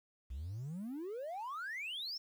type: exponential sweep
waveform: triangle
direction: up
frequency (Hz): 59.1 to 5550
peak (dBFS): -37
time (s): 0.3-2.18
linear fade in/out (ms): 10
effects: tanh soft clip ceiling -35 dBFS + 11-bit